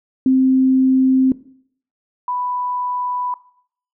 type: tone pair in turn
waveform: sine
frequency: 261.6 / 990.4 Hz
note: C4 / B5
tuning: 0 / +5 cents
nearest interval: octave + major seventh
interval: 2305 cents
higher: second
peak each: -10 / -19 dBFS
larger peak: first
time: 0.26-1.32 / 2.28-3.34 s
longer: neither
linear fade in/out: 2 ms
effects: noise-tail reverb RT60 0.6 s tail -18 dB re dry